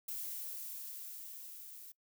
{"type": "noise with level ramp", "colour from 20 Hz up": "violet", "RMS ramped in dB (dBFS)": [-41, -52], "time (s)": [0.08, 1.92], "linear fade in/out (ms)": 5, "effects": ["noise-tail reverb RT60 0.1 s tail -22 dB re dry"]}